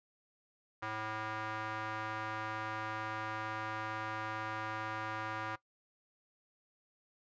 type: tone with band-pass filter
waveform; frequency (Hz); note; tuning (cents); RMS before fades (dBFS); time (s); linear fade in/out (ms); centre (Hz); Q
square; 108.9; A2; -17; -40; 0.82-5.56; 10; 1300; 1.7
effects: noise-tail reverb RT60 0.1 s tail -19 dB re dry + resampled to 16000 Hz